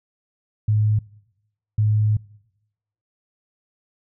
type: tone bursts at uneven times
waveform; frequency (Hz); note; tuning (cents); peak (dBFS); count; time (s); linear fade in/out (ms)
sine; 106.7; G#2; +47; -15; 2; 0.68-0.99 / 1.78-2.17; 5
effects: noise-tail reverb RT60 0.9 s tail -23 dB re dry